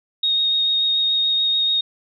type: tone with vibrato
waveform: sine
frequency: 3729 Hz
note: A#7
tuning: in tune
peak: -16 dBFS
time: 0.23-1.81 s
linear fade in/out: 5 ms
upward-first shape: sine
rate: 6.9 Hz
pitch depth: 10 cents each way
effects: none